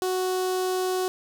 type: tone with notch filter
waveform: sawtooth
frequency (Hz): 370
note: F#4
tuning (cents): 0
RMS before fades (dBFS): -26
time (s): 0.02-1.08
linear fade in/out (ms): 0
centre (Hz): 2100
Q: 1.1
effects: none